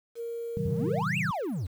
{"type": "tone", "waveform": "sine", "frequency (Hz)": 466.2, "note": "A#4", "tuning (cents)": 0, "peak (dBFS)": -32, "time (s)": [0.15, 1.03], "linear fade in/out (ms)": 50}
{"type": "chord", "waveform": "sine", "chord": "A diminished seventh", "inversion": "none", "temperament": "just", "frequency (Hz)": [110, 132, 158.4, 190.08], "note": ["A2", "C3", "Eb3", "Gb3"], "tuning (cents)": [0, 16, 31, 47], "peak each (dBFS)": [-38, -35, -32, -33], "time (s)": [0.57, 1.31], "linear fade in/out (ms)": 0}
{"type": "exponential two-way sweep", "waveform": "triangle", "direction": "up then down", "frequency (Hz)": [77.7, 2838, 77.7], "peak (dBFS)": -27, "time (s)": [0.65, 1.67], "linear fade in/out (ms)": 10, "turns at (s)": 1.18}
{"effects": ["9-bit"]}